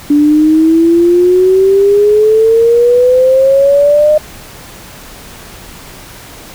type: exponential sweep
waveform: sine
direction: up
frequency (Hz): 289.9 to 613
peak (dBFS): -4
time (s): 0.1-4.18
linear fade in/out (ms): 5
effects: pink hiss -32 dBFS RMS until 6.54 s